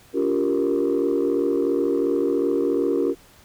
sine chord, G half-diminished seventh, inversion second, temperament equal with one note detuned, 284.2 / 349.2 / 392 / 466.2 Hz, Db4 / F4 / G4 / Bb4, +43 / 0 / 0 / 0 cents, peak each -23 dBFS, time 0.13-3.15 s, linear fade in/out 50 ms, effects tanh soft clip ceiling -13 dBFS + pink hiss -52 dBFS RMS until 3.44 s

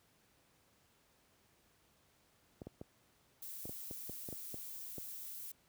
clicks, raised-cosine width 2 ms, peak -32 dBFS, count 11, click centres 2.618 / 2.67 / 2.814 / 3.655 / 3.694 / 3.911 / 4.096 / 4.288 / 4.327 / 4.543 / 4.982 s
violet noise, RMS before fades -47 dBFS, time 3.42-5.52 s, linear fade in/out 5 ms
effects pink hiss -71 dBFS RMS until 5.68 s + high-pass 60 Hz 12 dB/octave

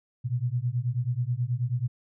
sine beating tone pair, 118 / 127.3 Hz, A#2 / C3, +22 / -47 cents, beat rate 9.3 Hz, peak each -28 dBFS, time 0.24-1.88 s, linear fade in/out 20 ms, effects none

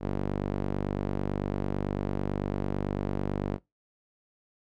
sawtooth tone with band-pass filter, 49 Hz, G1, in tune, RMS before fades -31 dBFS, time 0-3.59 s, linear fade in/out 50 ms, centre 330 Hz, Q 0.65, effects noise-tail reverb RT60 0.2 s tail -22 dB re dry

